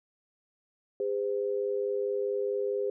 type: tone pair together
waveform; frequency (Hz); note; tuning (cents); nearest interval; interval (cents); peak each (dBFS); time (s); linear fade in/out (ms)
sine; 405.4 / 510; G#4 / C5; -42 / -44; major third; 398; -29 / -32; 1-2.9; 2
effects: none